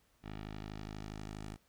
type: tone with low-pass filter sweep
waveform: 10% pulse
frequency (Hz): 52.3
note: G#1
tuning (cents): +13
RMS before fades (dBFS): -45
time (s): 0.22-1.58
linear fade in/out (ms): 50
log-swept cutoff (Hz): 3100 to 9600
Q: 1.2
effects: pink hiss -72 dBFS RMS until 1.68 s